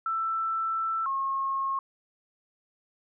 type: tone pair in turn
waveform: sine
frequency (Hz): 1329 / 1083.2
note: E6 / C#6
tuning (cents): +14 / -40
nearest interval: major third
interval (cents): 354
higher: first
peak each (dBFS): -26 / -26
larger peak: neither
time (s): 0.06-1.06 / 1.06-1.79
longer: first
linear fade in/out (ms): 2
effects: none